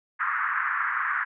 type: band-pass noise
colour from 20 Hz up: white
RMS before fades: -27 dBFS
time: 0.19-1.25 s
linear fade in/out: 20 ms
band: 1100 to 1800 Hz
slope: 48 dB/octave
effects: none